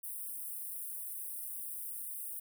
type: high-pass noise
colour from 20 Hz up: white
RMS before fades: -42 dBFS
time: 0.03-2.4 s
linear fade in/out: 10 ms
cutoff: 8700 Hz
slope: 96 dB/octave
effects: none